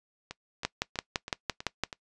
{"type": "two click trains", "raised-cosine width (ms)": 0.2, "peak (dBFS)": [-21, -10], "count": [6, 8], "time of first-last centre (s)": [[0.31, 1.928], [0.65, 1.836]], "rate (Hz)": [3.09, 5.9], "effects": ["noise-tail reverb RT60 0.1 s tail -22 dB re dry", "resampled to 22050 Hz"]}